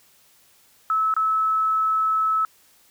sine tone with dropouts, 1300 Hz, E6, 24 cents flat, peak -18 dBFS, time 0.9-2.45 s, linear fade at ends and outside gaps 1 ms, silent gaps 1.14-1.165 s, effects white hiss -57 dBFS RMS until 2.9 s

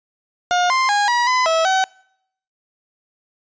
30% pulse tone with pitch steps, 714 / 1047 / 820 / 963 / 1011 / 650 / 759 Hz, F5 / C6 / G#5 / B5 / B5 / E5 / F#5, +38 / +1 / -22 / -44 / +40 / -24 / +44 cents, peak -12 dBFS, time 0.51-1.84 s, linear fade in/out 0 ms, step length 190 ms, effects noise-tail reverb RT60 0.7 s tail -25 dB re dry + resampled to 16000 Hz

